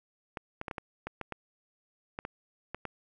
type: clicks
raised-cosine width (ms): 0.5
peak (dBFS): -21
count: 12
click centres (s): 0.372 / 0.614 / 0.682 / 0.712 / 0.782 / 1.07 / 1.213 / 1.323 / 2.189 / 2.251 / 2.746 / 2.853
effects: none